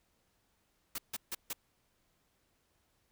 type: noise bursts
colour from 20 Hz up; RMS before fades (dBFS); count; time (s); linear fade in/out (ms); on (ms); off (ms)
white; -38; 4; 0.95-1.532; 5; 33; 150
effects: pink hiss -75 dBFS RMS until 3.11 s